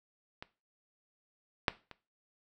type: clicks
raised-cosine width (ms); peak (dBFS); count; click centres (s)
0.3; -26 / -9 / -30; 3; 0.425 / 1.682 / 1.913
effects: noise-tail reverb RT60 0.3 s tail -17 dB re dry